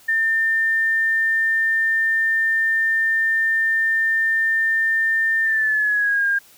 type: tone with pitch glide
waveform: sine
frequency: 1800 to 1612.9 Hz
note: A6 to G6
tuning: +39 to +49 cents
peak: -16 dBFS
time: 0.08-6.39 s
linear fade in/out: 10 ms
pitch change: -190 cents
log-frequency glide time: 5.43-6.27 s
effects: white hiss -50 dBFS RMS until 6.57 s